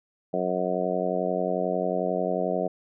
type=harmonic tone; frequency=91.2 Hz; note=F#2; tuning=24 cents flat; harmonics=2 / 3 / 4 / 5 / 6 / 7 / 8; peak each=-32 / -35 / -33 / -31 / -31 / -29 / -33 dBFS; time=0.33-2.68 s; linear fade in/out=10 ms; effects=none